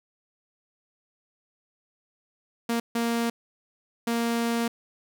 sawtooth tone bursts at uneven times, 233.1 Hz, A#3, in tune, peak -20 dBFS, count 3, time 2.69-2.8 / 2.95-3.3 / 4.07-4.68 s, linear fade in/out 5 ms, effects none

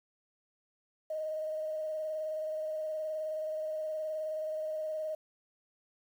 sine tone with vibrato, 623 Hz, D#5, 2 cents sharp, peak -33 dBFS, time 1.1-5.15 s, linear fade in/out 5 ms, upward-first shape square, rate 19 Hz, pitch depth 17 cents each way, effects 10-bit

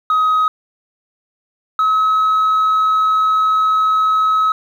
sine tone pair in turn, 1263 / 1282.9 Hz, D#6 / E6, +26 / -47 cents, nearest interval unison, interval 27 cents, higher second, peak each -9 dBFS, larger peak neither, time 0.1-0.48 / 1.79-4.52 s, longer second, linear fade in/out 2 ms, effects tanh soft clip ceiling -10 dBFS + 8-bit

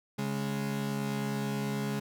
35% pulse tone pair together, 138.59 / 207.7 Hz, C#3 / G#3, 0 / 0 cents, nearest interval perfect fifth, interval 700 cents, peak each -33 / -31 dBFS, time 0.18-2 s, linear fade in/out 10 ms, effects none

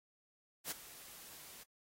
white noise with ADSR envelope, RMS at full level -38 dBFS, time 0.64-1.64 s, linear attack 69 ms, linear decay 17 ms, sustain -16 dB, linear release 18 ms, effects AAC 48 kbps

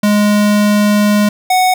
square tone pair in turn, 207.7 / 740.2 Hz, G#3 / F#5, 0 / 0 cents, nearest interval octave + minor seventh, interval 2200 cents, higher second, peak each -9 dBFS, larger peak neither, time 0.03-1.29 / 1.5-1.74 s, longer first, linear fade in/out 5 ms, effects none

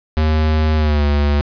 square tone with pitch glide, 77.78 to 72.57 Hz, D#2 to D2, 0 to -20 cents, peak -13 dBFS, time 0.17-1.41 s, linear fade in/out 0 ms, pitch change -120 cents, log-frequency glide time 0.76-1.05 s, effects resampled to 11025 Hz + 8-bit

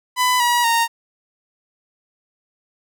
sawtooth tone with pitch steps, 1000 / 962 / 925.5 Hz, B5 / B5 / A#5, +21 / -46 / -13 cents, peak -11 dBFS, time 0.16-0.88 s, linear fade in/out 50 ms, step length 240 ms, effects none

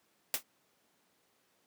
white noise with exponential decay, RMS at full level -27 dBFS, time 0.34-0.43 s, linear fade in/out 1 ms, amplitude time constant 19 ms, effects pink hiss -72 dBFS RMS until 1.66 s + high-pass 200 Hz 12 dB/octave

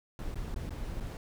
brown noise with dropouts, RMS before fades -37 dBFS, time 0.19-1.17 s, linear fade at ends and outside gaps 1 ms, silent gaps 0.344-0.356 / 0.544-0.561 / 0.694-0.706 / 1.001-1.006 s, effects none

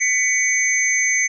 sine tone cluster, 1998 / 2238 / 6250 Hz, B6 / C#7 / G8, +20 / +16 / -6 cents, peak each -20 dBFS, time 0-1.28 s, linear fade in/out 20 ms, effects none

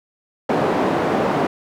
white band-pass noise, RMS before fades -19 dBFS, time 0.49-1.47 s, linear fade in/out 5 ms, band 190 to 660 Hz, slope 12 dB/octave, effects none

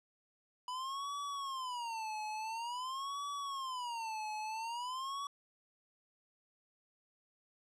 square tone with vibrato, 987.8 Hz, B5, in tune, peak -39 dBFS, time 0.68-5.27 s, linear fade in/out 2 ms, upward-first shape sine, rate 0.48 Hz, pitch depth 250 cents each way, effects low-pass 8000 Hz 12 dB/octave

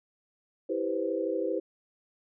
sine chord, C major seventh, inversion first, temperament just, 327 / 392.4 / 490.5 / 523.3 Hz, E4 / G4 / B4 / C5, -14 / +2 / -12 / 0 cents, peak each -33 dBFS, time 0.69-1.6 s, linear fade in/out 10 ms, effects none

